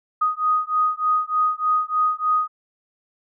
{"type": "beating tone pair", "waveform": "sine", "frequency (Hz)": [1244.5, 1247.8], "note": ["D#6", "D#6"], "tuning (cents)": [0, 5], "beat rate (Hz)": 3.3, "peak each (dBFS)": -21, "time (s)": [0.21, 2.48], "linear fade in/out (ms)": 10, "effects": []}